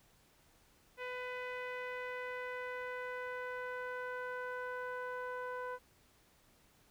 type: tone with low-pass filter sweep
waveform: sawtooth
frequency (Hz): 500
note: B4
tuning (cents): +21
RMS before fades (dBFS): -42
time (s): 0.97-5.79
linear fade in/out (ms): 50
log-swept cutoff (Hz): 2300 to 1300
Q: 2.9
effects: pink hiss -68 dBFS RMS until 6.9 s